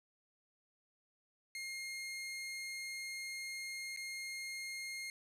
sawtooth tone with dropouts, 2133 Hz, C7, 33 cents sharp, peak -38 dBFS, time 1.55-5.1 s, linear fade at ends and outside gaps 1 ms, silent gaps 3.963-3.972 s, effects low-pass 12000 Hz 12 dB/octave

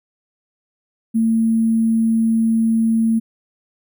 sine tone with sample-and-hold, 225 Hz, A3, 39 cents sharp, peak -13 dBFS, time 1.14-3.2 s, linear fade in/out 20 ms, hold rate 11025 Hz, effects none

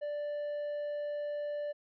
triangle tone, 587.3 Hz, D5, in tune, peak -32 dBFS, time 0.01-1.73 s, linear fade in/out 20 ms, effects resampled to 11025 Hz

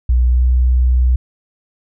sine tone with pitch glide, 61.2 to 62.41 Hz, B1 to B1, -15 to +19 cents, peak -9 dBFS, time 0.09-1.16 s, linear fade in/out 5 ms, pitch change +34 cents, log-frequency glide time 0.27-0.43 s, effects none

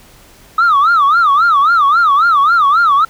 sine tone with vibrato, 1247 Hz, D#6, 3 cents sharp, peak -5 dBFS, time 0.58-3.05 s, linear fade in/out 5 ms, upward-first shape sine, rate 3.7 Hz, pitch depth 210 cents each way, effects tanh soft clip ceiling -5 dBFS + pink hiss -43 dBFS RMS until 3.09 s

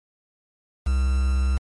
triangle tone with quantisation, 65.41 Hz, C2, in tune, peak -16 dBFS, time 0.86-1.58 s, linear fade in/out 10 ms, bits 6, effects MP3 48 kbps

